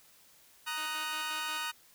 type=chord; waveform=20% pulse; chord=D# minor; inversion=second; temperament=just; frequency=933.4 / 1244.5 / 1493.4 Hz; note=A#5 / D#6 / F#6; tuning=+2 / 0 / +16 cents; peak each=-34 dBFS; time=0.66-1.72 s; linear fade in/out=20 ms
type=tone with tremolo; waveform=5% pulse; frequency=311.1 Hz; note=D#4; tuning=in tune; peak=-34 dBFS; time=0.77-1.66 s; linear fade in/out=10 ms; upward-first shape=square; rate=5.6 Hz; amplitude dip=60%
effects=white hiss -61 dBFS RMS until 1.94 s